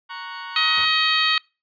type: chord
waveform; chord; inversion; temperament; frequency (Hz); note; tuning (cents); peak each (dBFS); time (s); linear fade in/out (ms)
sawtooth; F# major; first; equal; 932.3 / 1108.7 / 1480; A#5 / C#6 / F#6; 0 / 0 / 0; -32; 0.09-0.86; 20
type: harmonic tone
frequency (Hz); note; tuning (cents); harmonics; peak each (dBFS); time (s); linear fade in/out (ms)
632; D#5; +27; 2 / 3 / 4 / 5 / 6 / 7; -24 / -24 / -24 / -24 / -24 / -24; 0.56-1.38; 2
type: noise with exponential decay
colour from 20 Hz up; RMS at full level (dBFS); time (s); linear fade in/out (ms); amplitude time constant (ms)
pink; -36; 0.77-1.11; 5; 73
effects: noise-tail reverb RT60 0.3 s tail -26 dB re dry + resampled to 11025 Hz